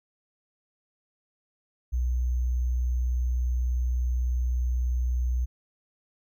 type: tone with sample-and-hold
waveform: sine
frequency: 61.74 Hz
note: B1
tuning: in tune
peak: -23 dBFS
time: 1.92-5.46 s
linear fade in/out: 20 ms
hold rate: 6300 Hz
effects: none